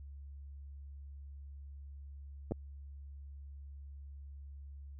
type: clicks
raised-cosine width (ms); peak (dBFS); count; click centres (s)
2; -26 / -21; 2; 2.511 / 2.52
effects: added 70 Hz sine -46 dBFS peak until 4.99 s